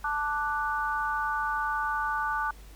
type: chord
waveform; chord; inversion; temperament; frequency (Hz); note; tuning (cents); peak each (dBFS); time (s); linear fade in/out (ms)
sine; D major; second; equal; 880 / 1174.7 / 1480; A5 / D6 / F#6; 0 / 0 / 0; -31; 0.04-2.51; 5
effects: added 50 Hz sine -46 dBFS peak until 2.75 s + pink hiss -55 dBFS RMS until 2.75 s